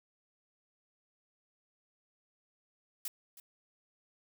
blue noise with echo, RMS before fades -38 dBFS, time 3.05-3.08 s, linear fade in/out 2 ms, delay 320 ms, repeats 1, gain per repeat -15 dB, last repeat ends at 3.4 s, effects none

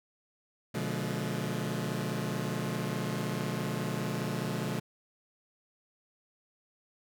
sawtooth chord, B diminished seventh, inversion none, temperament just, 123.47 / 148.16 / 177.8 / 213.4 Hz, B2 / D3 / F3 / Ab3, 0 / +16 / +31 / +47 cents, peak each -33 dBFS, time 0.74-4.8 s, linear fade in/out 10 ms, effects none

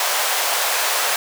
pink high-pass noise, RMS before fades -20 dBFS, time 0-1.16 s, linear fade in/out 2 ms, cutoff 600 Hz, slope 24 dB/octave, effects none

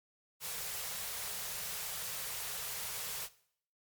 white band-stop noise, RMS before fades -40 dBFS, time 0.4-3.29 s, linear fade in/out 50 ms, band 200 to 400 Hz, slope 96 dB/octave, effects noise-tail reverb RT60 0.6 s tail -18 dB re dry + MP3 96 kbps

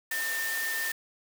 sine tone in noise, 1805 Hz, A6, 44 cents sharp, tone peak -30 dBFS, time 0.11-0.92 s, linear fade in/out 5 ms, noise white, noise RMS -35 dBFS, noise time 0.11-0.92 s, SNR +2 dB, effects high-pass 400 Hz 12 dB/octave

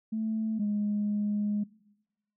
sine tone pair in turn, 219.9 / 207.6 Hz, A3 / G#3, -1 / 0 cents, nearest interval minor second, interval 99 cents, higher first, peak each -28 / -25 dBFS, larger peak second, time 0.12-0.59 / 0.59-1.64 s, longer second, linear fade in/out 10 ms, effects noise-tail reverb RT60 1.0 s tail -22 dB re dry + tanh soft clip ceiling -22 dBFS

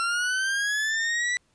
40% pulse linear sweep, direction up, 1356 to 1975.5 Hz, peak -23 dBFS, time 0-1.37 s, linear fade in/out 0 ms, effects pink hiss -67 dBFS RMS until 1.54 s + resampled to 22050 Hz

